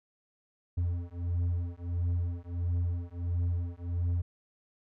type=beating tone pair; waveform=triangle; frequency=86.3 / 87.8 Hz; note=F2 / F2; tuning=-20 / +10 cents; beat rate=1.5 Hz; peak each=-30 dBFS; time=0.77-4.22 s; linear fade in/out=10 ms; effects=none